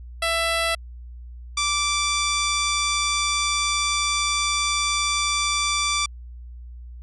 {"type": "tone pair in turn", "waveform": "10% pulse", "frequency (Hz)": [665, 1169.6], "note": ["E5", "D6"], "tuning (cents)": [15, -7], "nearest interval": "minor seventh", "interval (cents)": 978, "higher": "second", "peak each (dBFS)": -12, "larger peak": "neither", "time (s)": [[0.22, 0.75], [1.57, 6.06]], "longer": "second", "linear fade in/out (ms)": 5, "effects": ["added 60 Hz sine -36 dBFS peak until 7.02 s", "resampled to 24000 Hz"]}